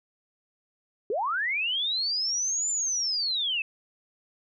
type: linear two-way sweep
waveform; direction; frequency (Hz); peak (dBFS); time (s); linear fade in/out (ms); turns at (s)
sine; up then down; 370 to 7200 to 2547; -25; 1.1-3.62; 2; 2.7
effects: none